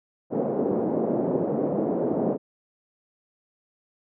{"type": "band-pass noise", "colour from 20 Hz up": "white", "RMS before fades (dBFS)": -25, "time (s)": [0.3, 2.38], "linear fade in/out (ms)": 50, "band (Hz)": [170, 550], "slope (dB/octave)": 24, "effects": []}